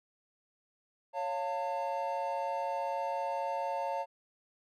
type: chord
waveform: triangle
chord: Db augmented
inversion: none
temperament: equal with one note detuned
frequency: 554.4 / 698.5 / 899 Hz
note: Db5 / F5 / A5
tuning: 0 / 0 / +37 cents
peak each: -35 / -36 / -33 dBFS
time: 1.13-4.06 s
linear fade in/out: 50 ms
effects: none